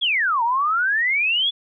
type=exponential two-way sweep; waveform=sine; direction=down then up; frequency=3473 to 901 to 3473 Hz; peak=-17 dBFS; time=0.01-1.51 s; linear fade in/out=20 ms; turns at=0.43 s; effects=none